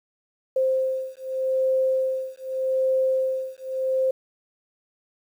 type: beating tone pair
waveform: sine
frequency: 523.3 / 524.13 Hz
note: C5 / C5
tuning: 0 / +3 cents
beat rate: 0.83 Hz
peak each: -24 dBFS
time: 0.56-4.11 s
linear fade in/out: 5 ms
effects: 9-bit